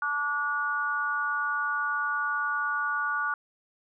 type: harmonic tone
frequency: 290.3 Hz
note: D4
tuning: 20 cents flat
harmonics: 3 / 4 / 5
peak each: -37 / -30 / -28 dBFS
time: 0.02-3.34 s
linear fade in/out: 2 ms
effects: none